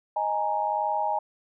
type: chord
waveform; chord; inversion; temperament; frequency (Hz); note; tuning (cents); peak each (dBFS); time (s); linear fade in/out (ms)
sine; D# suspended fourth; none; equal; 622.3 / 830.6 / 932.3; D#5 / G#5 / A#5; 0 / 0 / 0; -31 / -26 / -29; 0.16-1.19; 5
effects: none